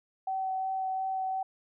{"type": "tone with vibrato", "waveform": "sine", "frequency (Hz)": 761, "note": "F#5", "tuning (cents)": 48, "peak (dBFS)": -29, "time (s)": [0.27, 1.43], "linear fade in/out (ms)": 5, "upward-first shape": "sine", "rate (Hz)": 2.8, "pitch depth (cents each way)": 9, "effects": []}